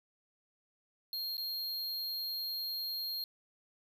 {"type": "tone with dropouts", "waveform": "square", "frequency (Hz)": 4230, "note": "C8", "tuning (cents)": 18, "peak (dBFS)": -36, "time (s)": [1.13, 3.24], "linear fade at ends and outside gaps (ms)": 1, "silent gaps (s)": [1.369, 1.379], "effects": []}